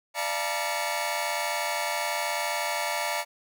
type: tone cluster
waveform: sawtooth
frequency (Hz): 592 / 684 / 874 / 953 / 2230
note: D5 / F5 / A5 / A#5 / C#7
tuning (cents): +14 / -36 / -12 / +38 / +10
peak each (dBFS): -30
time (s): 0.14-3.25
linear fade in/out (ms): 50
effects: none